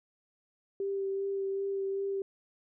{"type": "tone with vibrato", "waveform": "sine", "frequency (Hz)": 392, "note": "G4", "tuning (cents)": 0, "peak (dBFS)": -30, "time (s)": [0.8, 2.22], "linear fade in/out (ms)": 2, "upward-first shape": "sine", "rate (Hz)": 2.6, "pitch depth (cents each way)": 14, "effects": []}